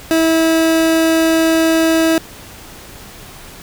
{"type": "tone", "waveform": "30% pulse", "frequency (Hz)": 324.6, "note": "E4", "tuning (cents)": -27, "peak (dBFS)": -8, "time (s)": [0.11, 2.18], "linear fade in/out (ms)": 0, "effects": ["pink hiss -36 dBFS RMS until 3.62 s"]}